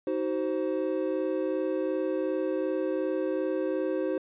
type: chord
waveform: triangle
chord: C diminished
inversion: first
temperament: just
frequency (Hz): 314 / 376.7 / 523.3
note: Eb4 / Gb4 / C5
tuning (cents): +16 / +31 / 0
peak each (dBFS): -29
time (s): 0.07-4.18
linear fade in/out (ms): 2
effects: resampled to 8000 Hz